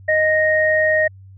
sine tone pair together, 622.3 / 1864.8 Hz, D#5 / A#6, 0 / 0 cents, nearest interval octave + perfect fifth, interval 1900 cents, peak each -16 dBFS, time 0.08-1.08 s, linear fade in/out 10 ms, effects added 96 Hz sine -39 dBFS peak until 1.37 s

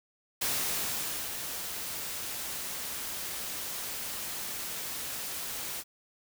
white noise with ADSR envelope, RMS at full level -30 dBFS, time 0.41-5.84 s, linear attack 10 ms, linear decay 900 ms, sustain -7 dB, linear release 48 ms, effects none

